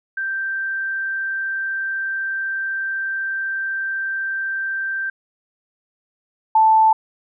sine tone pair in turn, 1568 / 880 Hz, G6 / A5, 0 / 0 cents, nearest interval minor seventh, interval 1000 cents, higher first, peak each -21 / -10 dBFS, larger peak second, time 0.17-5.1 / 6.55-6.93 s, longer first, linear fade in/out 5 ms, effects none

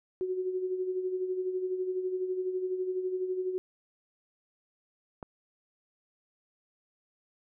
sine tone with tremolo, 370 Hz, F#4, in tune, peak -27 dBFS, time 0.21-3.58 s, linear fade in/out 0 ms, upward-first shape sine, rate 12 Hz, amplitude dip 55%
click, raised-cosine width 1 ms, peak -25 dBFS, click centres 5.228 s
effects none

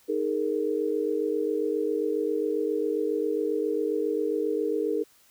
sine chord, D# suspended fourth, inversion none, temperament equal with one note detuned, 311.1 / 415.3 / 462.7 Hz, D#4 / G#4 / A#4, 0 / 0 / -13 cents, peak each -30 / -28 / -28 dBFS, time 0.08-5.04 s, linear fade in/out 20 ms, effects white hiss -60 dBFS RMS until 5.3 s

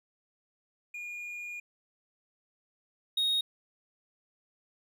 triangle tone pair in turn, 2431 / 3741 Hz, D#7 / A#7, -41 / +5 cents, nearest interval perfect fifth, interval 746 cents, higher second, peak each -36 / -24 dBFS, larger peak second, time 0.94-1.6 / 3.17-3.41 s, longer first, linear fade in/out 5 ms, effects none

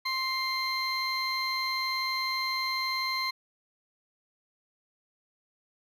triangle tone cluster, 1052 / 2101 / 4140 Hz, C6 / C7 / C8, +9 / +7 / -19 cents, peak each -31 dBFS, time 0.05-3.31 s, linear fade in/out 10 ms, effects none

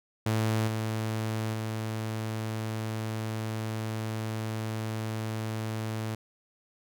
sawtooth tone with level steps, 110 Hz, A2, in tune, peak -21 / -25 / -27 dBFS, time 0.26-6.15 s, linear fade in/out 5 ms, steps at 0.67 / 1.53 s, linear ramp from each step 10 ms, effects none

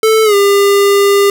square tone with pitch glide, 440 to 401.2 Hz, A4 to G4, 0 to +40 cents, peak -7 dBFS, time 0.03-1.3 s, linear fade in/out 2 ms, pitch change -160 cents, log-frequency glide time 0.24-0.35 s, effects none

